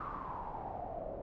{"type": "noise with low-pass filter sweep", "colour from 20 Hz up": "pink", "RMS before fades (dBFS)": -42, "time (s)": [0, 1.22], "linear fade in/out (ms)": 5, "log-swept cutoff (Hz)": [1200, 580], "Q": 9, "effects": []}